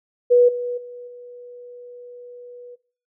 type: tone with level steps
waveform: sine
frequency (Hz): 488.3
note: B4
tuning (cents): -20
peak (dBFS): -10 / -23 / -34 / -37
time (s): 0.3-2.76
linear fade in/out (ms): 20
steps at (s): 0.48 / 0.77 / 1.07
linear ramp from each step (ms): 10
effects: noise-tail reverb RT60 0.4 s tail -18 dB re dry